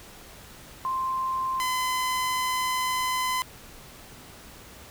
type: tone pair in turn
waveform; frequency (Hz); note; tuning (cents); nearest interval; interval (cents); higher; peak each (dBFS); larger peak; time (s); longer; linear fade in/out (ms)
sine / sawtooth; 1046.5 / 1018.5; C6 / C6; 0 / -47; unison; 47; first; -25 / -21; second; 0.85-1.6 / 1.6-3.42; second; 0
effects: pink hiss -47 dBFS RMS until 4.9 s